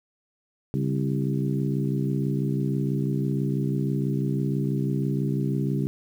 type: harmonic tone with a mistuned harmonic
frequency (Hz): 66.1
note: C2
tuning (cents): +18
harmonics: 2 / 3 / 4 / 5 / 6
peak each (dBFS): -25 / -29 / -31 / -33 / -35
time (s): 0.74-5.87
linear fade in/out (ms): 0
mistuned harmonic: 2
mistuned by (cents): +100
effects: 9-bit